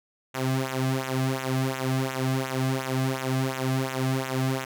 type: tone with flanger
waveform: sawtooth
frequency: 131.5 Hz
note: C3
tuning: 9 cents sharp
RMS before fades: -27 dBFS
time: 0.34-4.65 s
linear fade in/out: 10 ms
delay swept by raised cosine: 0.2 to 2.2 ms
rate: 2.8 Hz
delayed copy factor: -0.85
effects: none